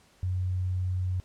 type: tone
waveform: sine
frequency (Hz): 91.8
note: F#2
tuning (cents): -13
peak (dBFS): -26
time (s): 0.23-1.2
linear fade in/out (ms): 0
effects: pink hiss -61 dBFS RMS until 1.24 s + low-pass 10000 Hz 12 dB/octave